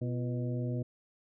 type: harmonic tone with a mistuned harmonic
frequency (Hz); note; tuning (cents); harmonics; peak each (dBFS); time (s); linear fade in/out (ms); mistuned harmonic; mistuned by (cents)
123.47; B2; 0; 1 / 2 / 3 / 4 / 5; -32 / -38 / -42 / -44 / -46; 0.01-0.83; 10; 3; -98
effects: none